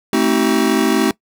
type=chord; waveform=square; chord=A diminished seventh; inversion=none; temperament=just; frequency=220 / 264 / 316.8 / 380.2 Hz; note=A3 / C4 / Eb4 / Gb4; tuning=0 / +16 / +31 / +47 cents; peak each=-19 dBFS; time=0.13-1.11 s; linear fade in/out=2 ms; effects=noise-tail reverb RT60 0.1 s tail -21 dB re dry